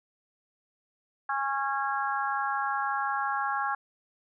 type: harmonic tone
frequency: 274.4 Hz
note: C#4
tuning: 17 cents flat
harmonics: 3 / 4 / 5 / 6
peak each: -31 / -32 / -33 / -34 dBFS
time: 1.29-3.75 s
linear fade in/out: 5 ms
effects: none